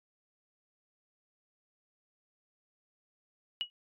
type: tone with exponential decay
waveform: sine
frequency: 2910 Hz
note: F#7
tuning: 29 cents flat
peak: -26 dBFS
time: 3.61-3.7 s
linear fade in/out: 0 ms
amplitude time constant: 19 ms
effects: MP3 64 kbps